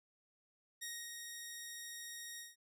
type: tone with ADSR envelope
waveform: 10% pulse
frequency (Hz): 1874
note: A#6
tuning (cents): +9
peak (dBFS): -33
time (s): 0.81-2.56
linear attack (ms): 17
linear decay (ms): 260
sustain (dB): -4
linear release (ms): 170
effects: none